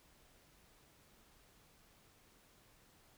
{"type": "silence", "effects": ["pink hiss -67 dBFS RMS until 3.17 s"]}